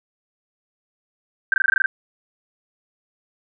sine tone bursts, 1568 Hz, G6, in tune, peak -13 dBFS, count 9, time 1.52-1.86 s, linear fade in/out 2 ms, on 20 ms, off 20 ms, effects none

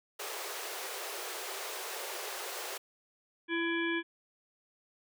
pink high-pass noise, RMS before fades -40 dBFS, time 0.19-2.78 s, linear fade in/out 10 ms, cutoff 360 Hz, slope 96 dB/octave
harmonic tone, 335.2 Hz, E4, 29 cents sharp, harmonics 1 / 3 / 5 / 7 / 9 / 10, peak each -32 / -42 / -35 / -38 / -49 / -43 dBFS, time 3.48-4.03 s, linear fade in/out 50 ms
effects none

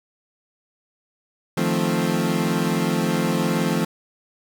30% pulse chord, F dominant seventh, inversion third, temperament equal, 155.56 / 174.61 / 220 / 261.6 Hz, Eb3 / F3 / A3 / C4, 0 / 0 / 0 / 0 cents, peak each -24 / -21 / -22 / -24 dBFS, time 1.57-3.85 s, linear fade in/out 5 ms, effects none

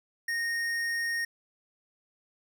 sine tone with tanh clipping, 1854 Hz, A#6, 10 cents flat, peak -30 dBFS, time 0.28-1.25 s, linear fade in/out 5 ms, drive 15 dB, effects none

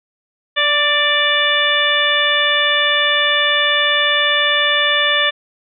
harmonic tone with a mistuned harmonic, 585 Hz, D5, 7 cents flat, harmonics 1 / 2 / 3 / 4 / 5 / 6, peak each -22 / -22 / -17 / -22 / -20 / -18 dBFS, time 0.56-5.31 s, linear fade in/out 20 ms, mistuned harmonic 3, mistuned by +19 cents, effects none

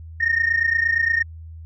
sine tone pair together, 1821.4 / 1850 Hz, A#6 / A#6, -41 / -14 cents, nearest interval unison, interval 27 cents, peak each -20 / -18 dBFS, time 0.2-1.23 s, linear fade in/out 10 ms, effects tanh soft clip ceiling -11 dBFS + added 81 Hz sine -35 dBFS peak until 1.65 s

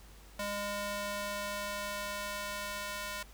square tone with high-pass filter sweep, 203.8 Hz, G#3, 32 cents flat, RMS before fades -38 dBFS, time 0.39-3.23 s, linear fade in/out 5 ms, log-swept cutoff 490 to 1100 Hz, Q 0.76, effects added 50 Hz sine -53 dBFS peak until 3.33 s + pink hiss -58 dBFS RMS until 3.33 s

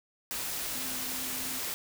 sine tone in noise, 258.1 Hz, C4, 23 cents flat, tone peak -45 dBFS, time 0.75-1.59 s, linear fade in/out 0 ms, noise white, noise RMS -35 dBFS, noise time 0.31-1.74 s, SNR -13 dB, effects none

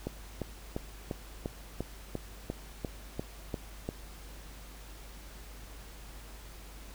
click train, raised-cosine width 2 ms, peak -20 dBFS, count 12, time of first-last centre 0.07-3.889 s, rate 2.88 Hz, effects added 50 Hz sine -47 dBFS peak until 6.94 s + pink hiss -52 dBFS RMS until 6.94 s

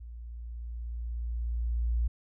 sine tone with level ramp, 58.27 Hz, A#1, in tune, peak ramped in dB -41 to -24 dBFS, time 0-2.08 s, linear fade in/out 10 ms, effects none

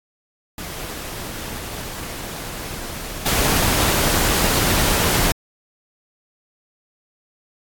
pink noise with level steps, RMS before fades -31 / -18 dBFS, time 0.58-5.32 s, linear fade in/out 2 ms, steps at 3.26 s, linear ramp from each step 2 ms, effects AAC 64 kbps

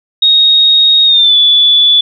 sine tone with pitch glide, 3745 to 3454 Hz, A#7 to A7, +7 to -33 cents, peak -4 dBFS, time 0.22-2.01 s, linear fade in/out 5 ms, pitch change -140 cents, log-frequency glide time 1.05-1.36 s, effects none

